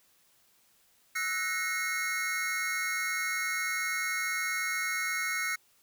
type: chord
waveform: square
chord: F# dominant seventh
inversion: third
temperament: equal with one note detuned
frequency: 1318.5 / 1480 / 1864.7 / 2168 Hz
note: E6 / F#6 / A#6 / C#7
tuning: 0 / 0 / 0 / -39 cents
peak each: -39 / -38 / -37 / -33 dBFS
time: 1.15-5.56 s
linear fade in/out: 10 ms
effects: white hiss -66 dBFS RMS until 5.82 s